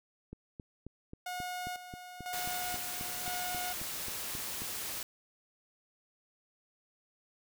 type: click train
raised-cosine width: 3 ms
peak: -31 dBFS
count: 17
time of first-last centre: 0.33-4.62 s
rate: 3.73 Hz
type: tone with tremolo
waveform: sawtooth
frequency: 723 Hz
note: F#5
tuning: 40 cents flat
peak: -33 dBFS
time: 1.26-3.73 s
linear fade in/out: 5 ms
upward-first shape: square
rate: 1 Hz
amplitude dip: 65%
type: noise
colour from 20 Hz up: white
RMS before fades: -39 dBFS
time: 2.33-5.03 s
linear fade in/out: 2 ms
effects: none